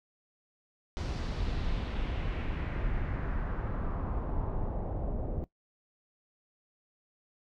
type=noise with low-pass filter sweep; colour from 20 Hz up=brown; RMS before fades=-33 dBFS; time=0.97-5.44 s; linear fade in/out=0 ms; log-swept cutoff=5500 to 550 Hz; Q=1.8; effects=noise-tail reverb RT60 0.1 s tail -18 dB re dry